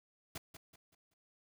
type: noise with echo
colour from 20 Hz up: pink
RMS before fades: -43 dBFS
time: 0.35-0.38 s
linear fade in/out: 5 ms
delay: 190 ms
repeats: 4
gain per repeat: -9 dB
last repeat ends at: 1.14 s
effects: none